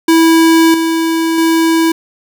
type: tone with level steps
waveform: square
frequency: 327.3 Hz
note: E4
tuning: 12 cents flat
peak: -6 / -12 / -9 dBFS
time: 0.08-1.92 s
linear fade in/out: 5 ms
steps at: 0.74 / 1.38 s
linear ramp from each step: 2 ms
effects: none